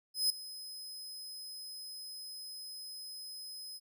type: tone with ADSR envelope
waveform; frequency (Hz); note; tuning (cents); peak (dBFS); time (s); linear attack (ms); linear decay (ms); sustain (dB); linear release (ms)
sawtooth; 5070; D#8; +32; -23; 0.14-3.8; 160; 3; -18; 39
effects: none